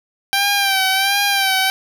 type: tone with vibrato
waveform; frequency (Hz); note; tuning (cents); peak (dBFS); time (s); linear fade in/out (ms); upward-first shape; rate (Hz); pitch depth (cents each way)
10% pulse; 784; G5; 0; -6; 0.33-1.7; 0; sine; 1.4; 54
effects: none